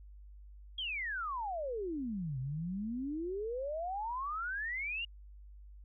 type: exponential two-way sweep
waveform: sine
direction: down then up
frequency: 3322 to 125.8 to 2877 Hz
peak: -35 dBFS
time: 0.78-5.05 s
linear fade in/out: 5 ms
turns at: 2.39 s
effects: added 50 Hz sine -50 dBFS peak until 5.84 s